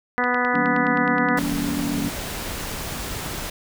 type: harmonic tone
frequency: 246.9 Hz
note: B3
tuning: in tune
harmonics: 1 / 2 / 3 / 4 / 5 / 6 / 7 / 8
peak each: -27 / -27 / -27 / -27 / -27 / -27 / -27 / -27 dBFS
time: 0.18-1.39 s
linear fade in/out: 0 ms
type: click train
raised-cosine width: 0.3 ms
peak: -17 dBFS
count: 15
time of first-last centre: 0.24-1.706 s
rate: 9.55 Hz
type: chord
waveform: sine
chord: E diminished seventh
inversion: none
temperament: just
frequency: 164.81 / 197.78 / 237.3 / 284.8 Hz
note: E3 / G3 / Bb3 / Db4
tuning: 0 / +16 / +31 / +47 cents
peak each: -31 / -31 / -28 / -25 dBFS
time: 0.53-2.1 s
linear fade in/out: 20 ms
type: noise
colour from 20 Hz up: pink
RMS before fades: -30 dBFS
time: 1.37-3.5 s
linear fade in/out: 5 ms
effects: none